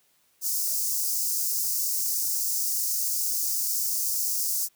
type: high-pass noise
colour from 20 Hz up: white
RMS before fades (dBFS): -27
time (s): 0.41-4.69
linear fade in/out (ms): 50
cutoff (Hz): 5000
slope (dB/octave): 48
effects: white hiss -66 dBFS RMS until 4.75 s